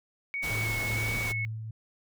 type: tone with vibrato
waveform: sine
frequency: 2217 Hz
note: C#7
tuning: in tune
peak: -30 dBFS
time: 0.34-1.45 s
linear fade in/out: 0 ms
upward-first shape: square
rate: 1.6 Hz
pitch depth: 15 cents each way
type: noise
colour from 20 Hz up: pink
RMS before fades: -36 dBFS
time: 0.42-1.33 s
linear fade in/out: 20 ms
type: tone with tremolo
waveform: sine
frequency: 110.4 Hz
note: A2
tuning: 6 cents sharp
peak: -31 dBFS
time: 0.5-1.71 s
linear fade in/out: 5 ms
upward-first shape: sine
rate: 2.4 Hz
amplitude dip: 40%
effects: none